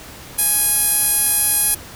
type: tone with band-pass filter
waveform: sawtooth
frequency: 830.6 Hz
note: G#5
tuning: in tune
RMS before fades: -17 dBFS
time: 0.38-1.75 s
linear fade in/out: 10 ms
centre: 11000 Hz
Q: 5.9
effects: pink hiss -37 dBFS RMS until 1.95 s